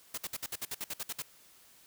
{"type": "noise bursts", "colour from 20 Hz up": "white", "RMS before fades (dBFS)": -37, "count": 12, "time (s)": [0.14, 1.222], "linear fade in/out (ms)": 5, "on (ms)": 37, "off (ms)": 58, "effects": ["white hiss -60 dBFS RMS until 1.86 s"]}